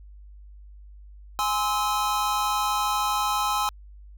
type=chord; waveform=square; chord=Ab augmented; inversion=none; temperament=just; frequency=830.6 / 1038.3 / 1297.8 Hz; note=Ab5 / C6 / E6; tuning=0 / -14 / -27 cents; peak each=-28 dBFS; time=1.39-3.69 s; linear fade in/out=0 ms; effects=added 50 Hz sine -43 dBFS peak until 4.17 s